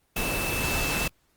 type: tone in noise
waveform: sine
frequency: 2637 Hz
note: E7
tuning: in tune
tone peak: -30 dBFS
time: 0.16-1.08 s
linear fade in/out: 5 ms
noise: pink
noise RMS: -28 dBFS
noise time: 0.16-1.08 s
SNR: -5 dB
effects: pink hiss -68 dBFS RMS until 1.36 s + Opus 24 kbps